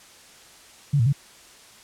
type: tone with pitch steps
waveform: sine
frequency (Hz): 143.2 / 115.2 / 140.5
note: D3 / A#2 / C#3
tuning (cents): -43 / -20 / +24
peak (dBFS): -16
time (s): 0.93-1.128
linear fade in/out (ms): 10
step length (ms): 66
effects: white hiss -49 dBFS RMS until 1.83 s + low-pass 9000 Hz 12 dB/octave